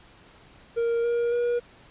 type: tone with pitch steps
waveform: triangle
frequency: 466.2 / 473 / 479.9 Hz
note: A#4 / A#4 / B4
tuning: 0 / +25 / -50 cents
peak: -20 dBFS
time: 0.76-1.6 s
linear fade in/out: 20 ms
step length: 280 ms
effects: pink hiss -53 dBFS RMS until 1.9 s + resampled to 8000 Hz